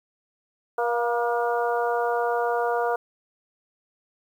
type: harmonic tone with a mistuned harmonic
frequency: 238.3 Hz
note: A#3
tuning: 38 cents sharp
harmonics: 2 / 3 / 4 / 5 / 6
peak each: -25 / -26 / -30 / -33 / -32 dBFS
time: 0.78-2.96 s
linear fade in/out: 5 ms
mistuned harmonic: 3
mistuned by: -27 cents
effects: 9-bit